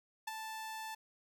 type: tone with ADSR envelope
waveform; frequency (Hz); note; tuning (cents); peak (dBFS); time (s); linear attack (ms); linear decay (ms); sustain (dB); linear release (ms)
sawtooth; 880; A5; 0; -32; 0.27-0.95; 8; 19; -6; 8
effects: none